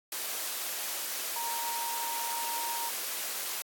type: tone in noise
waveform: sine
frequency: 932.3 Hz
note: A#5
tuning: in tune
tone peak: -34 dBFS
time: 1.36-2.89 s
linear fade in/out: 2 ms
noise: white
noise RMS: -35 dBFS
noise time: 0.12-3.62 s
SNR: -2 dB
effects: high-pass 400 Hz 12 dB/octave + AAC 64 kbps